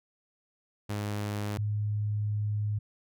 sawtooth / sine tone pair in turn, 103.6 / 104.86 Hz, G#2 / G#2, -4 / +17 cents, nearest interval unison, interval 21 cents, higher second, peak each -27 dBFS, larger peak neither, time 0.89-1.58 / 1.58-2.79 s, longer second, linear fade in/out 10 ms, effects none

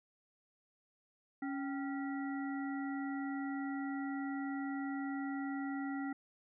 harmonic tone with a mistuned harmonic, 277.2 Hz, C#4, in tune, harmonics 1 / 3 / 5 / 7, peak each -37 / -46 / -49 / -49 dBFS, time 1.42-6.13 s, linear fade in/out 5 ms, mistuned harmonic 3, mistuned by -110 cents, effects none

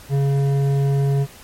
sine tone with hard clipping, 139 Hz, C#3, 5 cents sharp, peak -17 dBFS, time 0.09-1.27 s, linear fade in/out 50 ms, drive 9 dB, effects pink hiss -43 dBFS RMS until 1.43 s + MP3 64 kbps

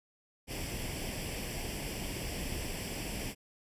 pink noise with comb filter, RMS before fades -38 dBFS, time 0.47-3.35 s, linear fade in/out 50 ms, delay 0.38 ms, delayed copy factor +0.7, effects resampled to 32000 Hz

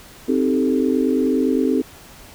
sine chord, A half-diminished seventh, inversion first, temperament equal, 261.6 / 311.1 / 392 / 440 Hz, C4 / Eb4 / G4 / A4, 0 / 0 / 0 / 0 cents, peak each -18 / -22 / -23 / -23 dBFS, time 0.28-1.82 s, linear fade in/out 10 ms, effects pink hiss -43 dBFS RMS until 2.34 s

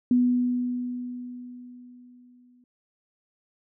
sine tone with exponential decay, 246.9 Hz, B3, in tune, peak -16 dBFS, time 0.11-2.64 s, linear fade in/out 2 ms, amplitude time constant 550 ms, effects none

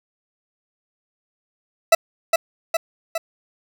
40% pulse tone with echo, 659.3 Hz, E5, in tune, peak -8 dBFS, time 1.92-1.95 s, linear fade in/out 5 ms, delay 410 ms, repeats 3, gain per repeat -4 dB, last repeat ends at 3.18 s, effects none

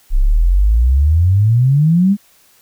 sine exponential sweep, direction up, 30.64 to 208.1 Hz, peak -8 dBFS, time 0.1-2.17 s, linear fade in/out 50 ms, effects white hiss -51 dBFS RMS until 2.61 s

